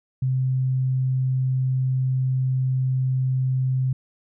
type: tone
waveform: sine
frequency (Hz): 130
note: C3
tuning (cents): -11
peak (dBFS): -19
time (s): 0.22-3.93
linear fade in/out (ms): 5
effects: none